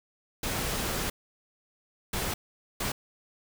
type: noise bursts at uneven times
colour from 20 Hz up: pink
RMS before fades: -31 dBFS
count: 3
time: 0.43-1.1 / 2.13-2.34 / 2.8-2.92 s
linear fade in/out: 5 ms
effects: none